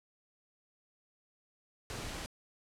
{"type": "noise", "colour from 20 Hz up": "pink", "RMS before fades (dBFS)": -41, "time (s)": [1.9, 2.26], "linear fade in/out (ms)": 0, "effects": ["low-pass 9000 Hz 12 dB/octave"]}